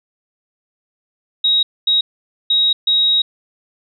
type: tone bursts at uneven times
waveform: sine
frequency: 3800 Hz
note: A#7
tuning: 33 cents sharp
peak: -11 dBFS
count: 4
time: 1.44-1.63 / 1.87-2.01 / 2.5-2.73 / 2.87-3.22 s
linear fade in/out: 5 ms
effects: none